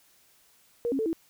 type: tone with pitch steps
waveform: sine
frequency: 473.3 / 271.1 / 441.1 / 327.8 Hz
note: A#4 / C#4 / A4 / E4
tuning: +26 / -38 / +4 / -10 cents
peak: -25 dBFS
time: 0.85-1.13 s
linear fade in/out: 0 ms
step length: 70 ms
effects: white hiss -62 dBFS RMS until 1.29 s